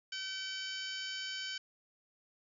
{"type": "harmonic tone with a mistuned harmonic", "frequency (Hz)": 765, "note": "G5", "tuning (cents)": -42, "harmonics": [2, 3, 4, 5, 6, 7, 8, 9], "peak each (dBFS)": [-44, -48, -42, -54, -45, -48, -58, -53], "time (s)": [0.12, 1.58], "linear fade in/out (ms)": 5, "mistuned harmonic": 8, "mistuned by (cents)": 26, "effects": []}